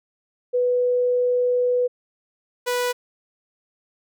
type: tone pair in turn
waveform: sine / sawtooth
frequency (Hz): 493.9 / 491.8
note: B4 / B4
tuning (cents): 0 / -7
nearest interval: unison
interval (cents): 7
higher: first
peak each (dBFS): -17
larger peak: neither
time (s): 0.53-1.88 / 2.66-2.93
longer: first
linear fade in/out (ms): 20
effects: none